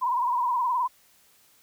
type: tone with vibrato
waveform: sine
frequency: 986 Hz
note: B5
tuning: 3 cents flat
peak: -22 dBFS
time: 0.01-0.88 s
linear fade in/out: 20 ms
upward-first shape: sine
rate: 19 Hz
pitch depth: 88 cents each way
effects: white hiss -60 dBFS RMS until 1.62 s